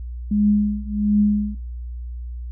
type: tone with tremolo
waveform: sine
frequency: 207.7 Hz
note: G#3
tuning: in tune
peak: -12 dBFS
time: 0.31-1.55 s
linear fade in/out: 5 ms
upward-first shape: triangle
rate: 1.4 Hz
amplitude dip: 95%
effects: noise-tail reverb RT60 0.4 s tail -21 dB re dry + added 60 Hz sine -28 dBFS peak until 2.51 s